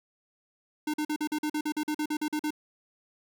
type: tone bursts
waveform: square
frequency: 302.8 Hz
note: D#4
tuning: 47 cents flat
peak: -28 dBFS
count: 15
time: 0.87-2.506 s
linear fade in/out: 5 ms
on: 68 ms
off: 44 ms
effects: none